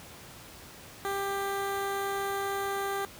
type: tone with notch filter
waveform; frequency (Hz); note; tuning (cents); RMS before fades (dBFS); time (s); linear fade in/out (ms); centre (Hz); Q
15% pulse; 395.4; G4; +15; -32; 1.05-3.05; 0; 5000; 1.3
effects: pink hiss -48 dBFS RMS until 3.19 s + high-pass 60 Hz 12 dB/octave